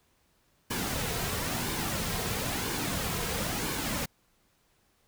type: noise with flanger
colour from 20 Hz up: pink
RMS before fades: -32 dBFS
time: 0.7-4.06 s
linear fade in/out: 10 ms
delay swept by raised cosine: 1.5 to 3.5 ms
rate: 1 Hz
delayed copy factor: -0.5
effects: pink hiss -69 dBFS RMS until 5.07 s